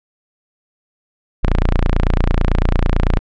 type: tone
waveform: sawtooth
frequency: 29 Hz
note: A#0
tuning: 8 cents flat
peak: -8 dBFS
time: 1.43-3.19 s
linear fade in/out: 0 ms
effects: low-pass 3000 Hz 12 dB/octave